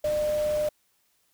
sine tone in noise, 603 Hz, D5, 46 cents sharp, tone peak -23 dBFS, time 0.04-0.69 s, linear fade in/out 5 ms, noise pink, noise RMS -40 dBFS, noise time 0.04-0.69 s, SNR +14 dB, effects white hiss -69 dBFS RMS until 1.33 s

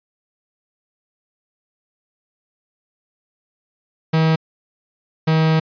45% pulse tone pair in turn, 160 / 159.08 Hz, D#3 / D#3, +49 / +39 cents, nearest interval unison, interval 10 cents, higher first, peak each -13 dBFS, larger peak neither, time 4.13-4.36 / 5.27-5.6 s, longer second, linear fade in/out 10 ms, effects resampled to 11025 Hz

